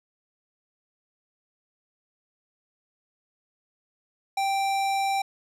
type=tone with hard clipping; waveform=sine; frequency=784 Hz; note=G5; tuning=in tune; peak=-25 dBFS; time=4.37-5.22 s; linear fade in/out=5 ms; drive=18 dB; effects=none